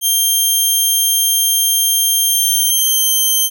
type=tone with pitch glide; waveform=5% pulse; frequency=3180 to 3129 Hz; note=G7 to G7; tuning=+24 to -4 cents; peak=-4 dBFS; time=0.01-3.5 s; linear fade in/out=50 ms; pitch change=-28 cents; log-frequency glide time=2.26-3.08 s; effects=none